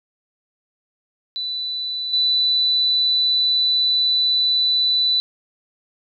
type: tone with level steps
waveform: sine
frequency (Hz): 3982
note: B7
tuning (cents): +14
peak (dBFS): -23 / -15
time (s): 1.36-5.2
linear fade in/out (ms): 0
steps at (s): 2.13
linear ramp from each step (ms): 5
effects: none